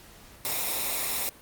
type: noise with comb filter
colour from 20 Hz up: white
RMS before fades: -29 dBFS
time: 0.45-1.29 s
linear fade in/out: 0 ms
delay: 0.65 ms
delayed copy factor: -0.55
effects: pink hiss -51 dBFS RMS until 1.41 s + Opus 48 kbps